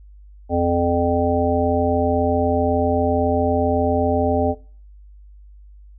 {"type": "harmonic tone", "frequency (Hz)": 86.2, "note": "F2", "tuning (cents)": -22, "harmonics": [1, 3, 5, 7, 9], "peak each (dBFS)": [-23, -22, -23, -22, -23], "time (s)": [0.49, 4.55], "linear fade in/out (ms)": 50, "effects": ["noise-tail reverb RT60 0.4 s tail -18 dB re dry", "added 50 Hz sine -41 dBFS peak until 5.98 s"]}